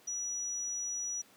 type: tone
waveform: sine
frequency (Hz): 5850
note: F#8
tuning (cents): -21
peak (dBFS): -34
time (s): 0.07-1.22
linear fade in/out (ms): 10
effects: pink hiss -61 dBFS RMS until 1.36 s + high-pass 200 Hz 12 dB/octave